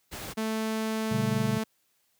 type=noise; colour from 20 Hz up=pink; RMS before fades=-38 dBFS; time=0.11-0.34 s; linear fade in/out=20 ms
type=tone; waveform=sawtooth; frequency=220 Hz; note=A3; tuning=in tune; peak=-24 dBFS; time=0.37-1.64 s; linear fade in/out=10 ms
type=chord; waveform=triangle; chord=G diminished; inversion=first; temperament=just; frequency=117.6 / 141.12 / 196 Hz; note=Bb2 / Db3 / G3; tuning=+16 / +31 / 0 cents; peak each=-29 dBFS; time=1.11-1.58 s; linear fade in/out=5 ms
effects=white hiss -71 dBFS RMS until 2.19 s + high-pass 60 Hz 12 dB/octave